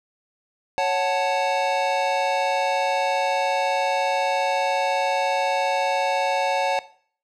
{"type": "chord", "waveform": "square", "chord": "F# minor", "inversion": "second", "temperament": "equal", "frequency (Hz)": [554.4, 740, 880], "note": ["C#5", "F#5", "A5"], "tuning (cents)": [0, 0, 0], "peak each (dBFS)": -25, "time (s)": [0.78, 6.79], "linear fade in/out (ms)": 0, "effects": ["noise-tail reverb RT60 0.5 s tail -17 dB re dry", "low-pass 5000 Hz 12 dB/octave"]}